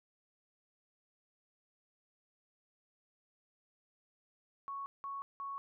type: tone bursts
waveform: sine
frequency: 1108.7 Hz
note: C#6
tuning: in tune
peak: -39 dBFS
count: 3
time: 4.68-5.58 s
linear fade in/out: 0 ms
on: 180 ms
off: 180 ms
effects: none